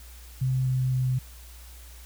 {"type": "tone with pitch steps", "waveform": "sine", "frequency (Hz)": [129.9, 129.08, 128.26], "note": ["C3", "C3", "C3"], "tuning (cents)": [-12, -23, -34], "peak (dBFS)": -22, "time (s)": [0.41, 1.19], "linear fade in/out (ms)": 10, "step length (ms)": 260, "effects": ["added 60 Hz sine -44 dBFS peak until 2.05 s", "white hiss -51 dBFS RMS until 2.05 s"]}